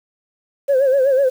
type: tone with vibrato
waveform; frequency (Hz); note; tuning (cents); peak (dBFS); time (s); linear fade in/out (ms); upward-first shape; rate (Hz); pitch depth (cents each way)
sine; 537; C5; +45; -10; 0.68-1.3; 20; sine; 8; 89
effects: tanh soft clip ceiling -9 dBFS + 7-bit